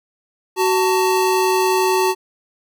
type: tone pair together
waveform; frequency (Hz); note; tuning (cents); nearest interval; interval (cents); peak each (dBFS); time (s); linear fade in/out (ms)
square; 374.6 / 891; F#4 / A5; +21 / +22; octave + minor third; 1501; -17 / -19; 0.56-2.15; 50
effects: none